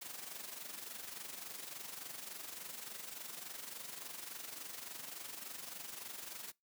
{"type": "noise with amplitude modulation", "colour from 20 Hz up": "white", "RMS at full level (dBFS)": -45, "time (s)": [0.01, 6.52], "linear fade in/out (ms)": 10, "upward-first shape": "sine", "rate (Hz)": 23.5, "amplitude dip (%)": 60, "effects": ["noise-tail reverb RT60 0.2 s tail -24 dB re dry", "high-pass 150 Hz 12 dB/octave"]}